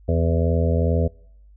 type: harmonic tone with a mistuned harmonic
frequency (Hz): 82.41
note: E2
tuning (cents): 0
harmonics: 1 / 2 / 3 / 5 / 6 / 7 / 8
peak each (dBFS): -19 / -25 / -28 / -29 / -26 / -30 / -31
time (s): 0.08-1.08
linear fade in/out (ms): 10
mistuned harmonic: 3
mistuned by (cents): +41
effects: noise-tail reverb RT60 0.7 s tail -25 dB re dry + added 50 Hz sine -46 dBFS peak until 1.56 s